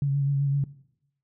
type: tone with vibrato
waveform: sine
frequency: 140 Hz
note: C#3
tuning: 18 cents sharp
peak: -21 dBFS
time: 0.02-0.64 s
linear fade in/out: 2 ms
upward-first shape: sine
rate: 7.8 Hz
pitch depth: 27 cents each way
effects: noise-tail reverb RT60 0.8 s tail -18 dB re dry